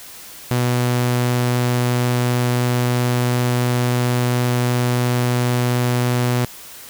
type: tone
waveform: sawtooth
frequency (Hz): 122.9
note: B2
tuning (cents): -8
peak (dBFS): -12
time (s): 0.51-6.45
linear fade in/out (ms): 0
effects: white hiss -38 dBFS RMS until 6.89 s